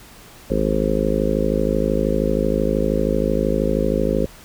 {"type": "harmonic tone", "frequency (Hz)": 52.9, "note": "G#1", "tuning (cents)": 33, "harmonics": [1, 3, 4, 5, 6, 7, 8, 9, 10], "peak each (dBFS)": [-24, -26, -24, -26, -28, -27, -25, -27, -24], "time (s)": [0.5, 4.26], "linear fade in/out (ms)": 5, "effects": ["pink hiss -44 dBFS RMS until 4.44 s"]}